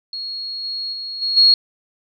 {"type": "tone with level steps", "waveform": "sine", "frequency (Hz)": 4306, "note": "C8", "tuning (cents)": 49, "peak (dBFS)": [-25, -23, -26, -18, -8], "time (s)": [0.13, 1.54], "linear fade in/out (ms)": 2, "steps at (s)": [0.63, 0.92, 1.21, 1.36], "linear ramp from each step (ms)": 20, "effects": []}